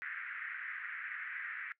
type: band-pass noise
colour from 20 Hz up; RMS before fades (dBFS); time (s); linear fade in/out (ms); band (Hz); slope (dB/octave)
pink; -43; 0.02-1.72; 0; 1500 to 2100; 48
effects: noise-tail reverb RT60 0.1 s tail -19 dB re dry